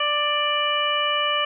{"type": "harmonic tone", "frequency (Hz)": 590, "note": "D5", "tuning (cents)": 8, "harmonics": [1, 2, 3, 4, 5], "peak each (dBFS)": [-28, -24, -30, -28, -24], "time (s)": [0, 1.45], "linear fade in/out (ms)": 5, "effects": []}